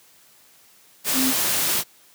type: tone in noise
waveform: sine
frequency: 261.5 Hz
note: C4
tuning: 1 cent flat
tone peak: -21 dBFS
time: 1.13-1.34 s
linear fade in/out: 50 ms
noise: white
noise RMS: -22 dBFS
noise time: 1.04-1.84 s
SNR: -2 dB
effects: white hiss -54 dBFS RMS until 2.14 s + high-pass 100 Hz 12 dB/octave